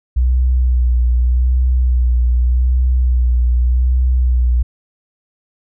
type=tone with vibrato; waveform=sine; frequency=61.74 Hz; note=B1; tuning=in tune; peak=-10 dBFS; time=0.16-4.63 s; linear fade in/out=10 ms; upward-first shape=sine; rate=0.84 Hz; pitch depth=37 cents each way; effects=none